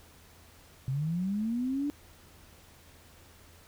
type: linear sweep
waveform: sine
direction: up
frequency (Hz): 127.4 to 294.6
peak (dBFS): -28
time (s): 0.88-1.9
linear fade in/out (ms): 0
effects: added 83 Hz sine -59 dBFS peak until 3.67 s + pink hiss -57 dBFS RMS until 3.67 s